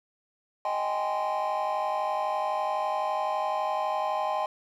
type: chord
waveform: triangle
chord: Ab major seventh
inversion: second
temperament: just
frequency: 623 / 778.7 / 830.6 / 1038.3 Hz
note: Eb5 / G5 / Ab5 / C6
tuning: +2 / -12 / 0 / -14 cents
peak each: -29 dBFS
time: 0.65-4.46 s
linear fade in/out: 2 ms
effects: tanh soft clip ceiling -19 dBFS